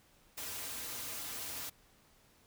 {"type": "noise with comb filter", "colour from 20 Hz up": "white", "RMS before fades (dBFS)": -42, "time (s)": [0.37, 1.7], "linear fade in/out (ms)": 10, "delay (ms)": 5.4, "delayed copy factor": -0.6, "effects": ["pink hiss -66 dBFS RMS until 2.46 s"]}